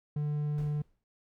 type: tone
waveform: triangle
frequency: 148.4 Hz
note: D3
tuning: 18 cents sharp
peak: -27 dBFS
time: 0.16-0.82 s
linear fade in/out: 5 ms
type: noise with exponential decay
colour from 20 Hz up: brown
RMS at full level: -42 dBFS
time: 0.58-1.04 s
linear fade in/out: 1 ms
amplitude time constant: 100 ms
effects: none